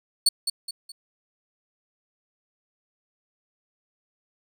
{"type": "tone with echo", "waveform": "30% pulse", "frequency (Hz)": 4435, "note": "C#8", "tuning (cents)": 0, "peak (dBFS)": -12, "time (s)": [0.26, 0.29], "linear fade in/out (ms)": 5, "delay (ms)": 210, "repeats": 3, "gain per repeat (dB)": -8, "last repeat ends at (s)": 0.92, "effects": []}